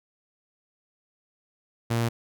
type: tone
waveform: sawtooth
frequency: 116.54 Hz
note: A#2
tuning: in tune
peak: -19 dBFS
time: 1.9-2.09 s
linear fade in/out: 10 ms
effects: none